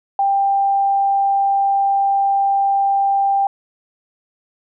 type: tone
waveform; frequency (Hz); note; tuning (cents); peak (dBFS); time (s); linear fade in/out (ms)
sine; 791; G5; +15; -13; 0.19-3.47; 2
effects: none